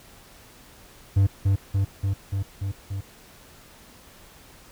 triangle tone with echo, 98 Hz, G2, in tune, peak -13 dBFS, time 1.16-1.27 s, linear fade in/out 10 ms, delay 290 ms, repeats 6, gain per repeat -2 dB, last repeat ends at 3.01 s, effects pink hiss -50 dBFS RMS until 4.71 s

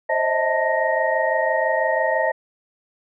sine tone cluster, 529 / 620 / 646 / 889 / 1869 Hz, C5 / D#5 / E5 / A5 / A#6, +19 / -6 / -35 / +18 / +4 cents, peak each -24 dBFS, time 0.09-2.32 s, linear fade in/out 10 ms, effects none

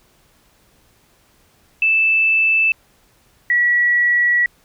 sine tone pair in turn, 2637 / 1933.6 Hz, E7 / B6, 0 / -37 cents, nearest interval perfect fourth, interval 537 cents, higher first, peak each -12 dBFS, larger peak neither, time 1.82-2.72 / 3.5-4.46 s, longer second, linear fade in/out 2 ms, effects pink hiss -56 dBFS RMS until 4.64 s

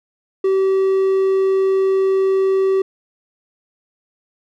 triangle tone, 384.2 Hz, G4, 35 cents flat, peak -11 dBFS, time 0.44-2.82 s, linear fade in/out 5 ms, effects none

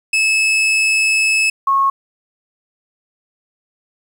40% pulse / sine tone pair in turn, 2600 / 1093.2 Hz, E7 / C#6, -24 / -24 cents, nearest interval octave + minor third, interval 1500 cents, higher first, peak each -11 dBFS, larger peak neither, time 0.13-1.5 / 1.67-1.9 s, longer first, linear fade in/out 5 ms, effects low-pass 12000 Hz 12 dB/octave + 8-bit

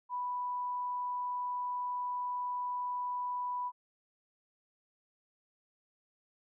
sine tone, 987.8 Hz, B5, in tune, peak -33 dBFS, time 0.09-3.72 s, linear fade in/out 50 ms, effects none

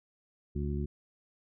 harmonic tone, 72 Hz, D2, 34 cents flat, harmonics 1 / 2 / 3 / 4 / 5, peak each -33 / -36 / -38 / -47 / -40 dBFS, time 0.55-0.86 s, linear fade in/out 10 ms, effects none

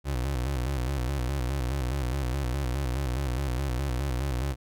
30% pulse tone with vibrato, 65.41 Hz, C2, in tune, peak -24 dBFS, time 0.04-4.56 s, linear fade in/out 50 ms, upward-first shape square, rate 4.8 Hz, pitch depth 110 cents each way, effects none

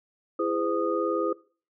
sine tone cluster, 334 / 412.5 / 511 / 1237 Hz, E4 / G#4 / C5 / D#6, +23 / -12 / -41 / -10 cents, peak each -28 / -30 / -29 / -31 dBFS, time 0.39-1.33 s, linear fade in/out 5 ms, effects noise-tail reverb RT60 0.4 s tail -21 dB re dry

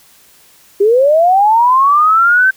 sine linear sweep, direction up, 387.2 to 1559 Hz, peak -6 dBFS, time 0.8-2.51 s, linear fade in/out 10 ms, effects white hiss -46 dBFS RMS until 2.56 s

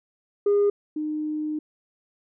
sine tone pair in turn, 407.5 / 305.3 Hz, G#4 / D#4, -33 / -33 cents, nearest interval perfect fourth, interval 500 cents, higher first, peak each -15 / -25 dBFS, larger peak first, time 0.46-0.7 / 0.96-1.59 s, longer second, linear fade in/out 5 ms, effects tanh soft clip ceiling -15 dBFS

